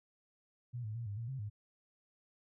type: tone with pitch steps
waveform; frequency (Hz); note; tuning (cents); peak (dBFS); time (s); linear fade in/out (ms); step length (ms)
sine; 121.4 / 107.4 / 117.3 / 101.6 / 115.7 / 133.1 / 104.2; B2 / A2 / A#2 / G#2 / A#2 / C3 / G#2; -29 / -41 / +11 / -38 / -13 / +30 / +6; -38; 0.73-1.5; 20; 110
effects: none